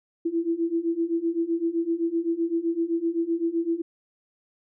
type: beating tone pair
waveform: sine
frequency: 329.6 / 337.4 Hz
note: E4 / E4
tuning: 0 / +40 cents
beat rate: 7.8 Hz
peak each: -27 / -25 dBFS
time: 0.25-3.82 s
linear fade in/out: 10 ms
effects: none